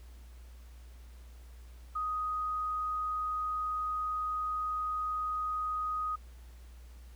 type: tone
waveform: sine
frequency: 1249 Hz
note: D#6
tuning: 6 cents sharp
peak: -31 dBFS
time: 1.95-6.16 s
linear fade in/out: 10 ms
effects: added 60 Hz sine -48 dBFS peak until 7.15 s + pink hiss -63 dBFS RMS until 7.15 s